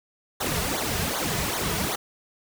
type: noise with flanger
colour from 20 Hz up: pink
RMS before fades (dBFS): -27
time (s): 0.4-1.96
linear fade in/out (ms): 10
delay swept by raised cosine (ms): 0.38 to 3.78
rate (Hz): 2.6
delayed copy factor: -0.9
effects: none